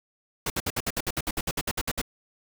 pink noise bursts, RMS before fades -28 dBFS, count 16, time 0.46-2.016 s, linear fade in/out 5 ms, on 41 ms, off 60 ms, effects none

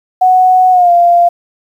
sine tone with pitch glide, 740 to 694.4 Hz, F#5 to F5, 0 to -10 cents, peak -4 dBFS, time 0.21-1.29 s, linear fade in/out 10 ms, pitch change -110 cents, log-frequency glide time 0.71-0.91 s, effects 7-bit

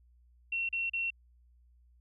sine tone bursts, 2722 Hz, F7, 45 cents flat, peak -30 dBFS, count 3, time 0.52-1.104 s, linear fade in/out 5 ms, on 170 ms, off 37 ms, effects added 60 Hz sine -60 dBFS peak until 2 s

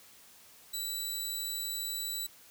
15% pulse tone, 3951 Hz, B7, in tune, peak -27 dBFS, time 0.73-2.27 s, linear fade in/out 10 ms, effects white hiss -57 dBFS RMS until 2.5 s

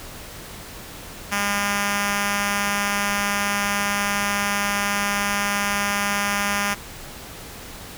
5% pulse tone with notch filter, 202.6 Hz, G#3, 43 cents flat, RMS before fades -23 dBFS, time 1.31-6.75 s, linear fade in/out 20 ms, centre 450 Hz, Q 0.96, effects pink hiss -38 dBFS RMS until 7.97 s

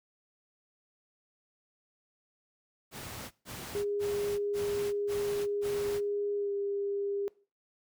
pink noise bursts, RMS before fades -42 dBFS, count 6, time 2.91-6.01 s, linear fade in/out 50 ms, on 400 ms, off 140 ms
sine tone with pitch glide, 408.5 to 401.7 Hz, G#4 to G4, -29 to +42 cents, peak -30 dBFS, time 3.75-7.28 s, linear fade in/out 0 ms, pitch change -29 cents, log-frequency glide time 6.35-6.52 s
effects noise-tail reverb RT60 0.4 s tail -22 dB re dry + high-pass 60 Hz 12 dB/octave

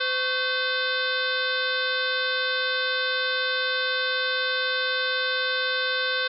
harmonic tone with a mistuned harmonic, 512 Hz, C5, 38 cents flat, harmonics 1 / 2 / 3 / 4 / 5 / 6 / 7 / 8 / 9 / 10, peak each -31 / -35 / -26 / -38 / -36 / -38 / -30 / -35 / -38 / -42 dBFS, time 0-6.28 s, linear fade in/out 10 ms, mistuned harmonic 2, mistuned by +140 cents, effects none

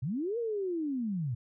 sine linear two-way sweep, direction up then down, 110 to 480.7 to 110 Hz, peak -30 dBFS, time 0.02-1.35 s, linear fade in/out 10 ms, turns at 0.38 s, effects none

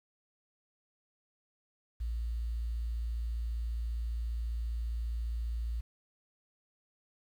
sine tone, 57.4 Hz, A#1, 26 cents flat, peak -32 dBFS, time 2-5.81 s, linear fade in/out 10 ms, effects 10-bit

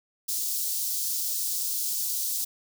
white high-pass noise, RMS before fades -29 dBFS, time 0.28-2.45 s, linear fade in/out 10 ms, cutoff 4500 Hz, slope 24 dB/octave, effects none

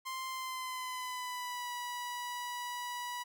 sawtooth tone with pitch glide, 1046.5 to 976.4 Hz, C6 to B5, 0 to -20 cents, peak -34 dBFS, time 0.05-3.24 s, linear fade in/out 20 ms, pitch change -120 cents, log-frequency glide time 0.28-1.71 s, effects none

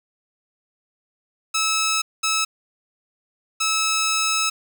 10% pulse tone bursts at uneven times, 1300 Hz, E6, 24 cents flat, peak -11 dBFS, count 3, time 1.54-2.02 / 2.23-2.45 / 3.6-4.5 s, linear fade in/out 10 ms, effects none

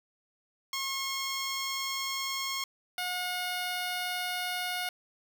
10% pulse tone pair in turn, 1082 / 722.1 Hz, C#6 / F#5, -42 / -42 cents, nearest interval perfect fifth, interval 700 cents, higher first, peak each -23 dBFS, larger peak neither, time 0.73-2.64 / 2.98-4.89 s, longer neither, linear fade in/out 2 ms, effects none

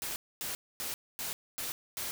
white noise bursts, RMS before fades -37 dBFS, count 6, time 0.02-2.11 s, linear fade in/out 0 ms, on 140 ms, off 250 ms, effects none

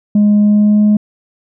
sine tone with pitch glide, 207.7 to 210 Hz, G#3 to G#3, 0 to +19 cents, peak -4 dBFS, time 0.15-0.97 s, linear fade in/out 5 ms, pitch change +19 cents, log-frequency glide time 0.39-0.82 s, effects tanh soft clip ceiling -5 dBFS

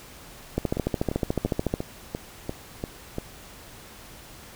two click trains, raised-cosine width 2 ms, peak -15 / -10 dBFS, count 8 / 17, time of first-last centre 0.77-3.184 / 0.58-1.739 s, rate 2.9 / 13.8 Hz, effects pink hiss -46 dBFS RMS until 4.55 s

